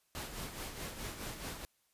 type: noise with tremolo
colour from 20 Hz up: pink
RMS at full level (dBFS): -41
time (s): 0.15-1.65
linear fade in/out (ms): 0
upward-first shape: sine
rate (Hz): 4.7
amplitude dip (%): 55
effects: white hiss -75 dBFS RMS until 1.93 s + resampled to 32000 Hz